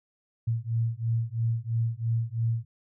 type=beating tone pair; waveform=sine; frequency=113.4 / 116.4 Hz; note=A#2 / A#2; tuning=-47 / -2 cents; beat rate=3 Hz; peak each=-28 dBFS; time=0.47-2.65 s; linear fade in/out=10 ms; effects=none